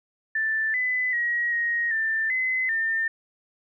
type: tone with pitch steps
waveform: sine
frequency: 1766 / 2006 / 1900 / 1878 / 1782 / 2036 / 1803 Hz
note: A6 / B6 / A#6 / A#6 / A6 / C7 / A6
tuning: +6 / +26 / +33 / +12 / +22 / -48 / +42 cents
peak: -22 dBFS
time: 0.35-3.08 s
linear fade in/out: 5 ms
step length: 390 ms
effects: none